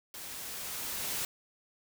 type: noise with level ramp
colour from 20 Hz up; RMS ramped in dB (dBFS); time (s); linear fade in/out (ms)
white; -44 to -34; 0.14-1.25; 2
effects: none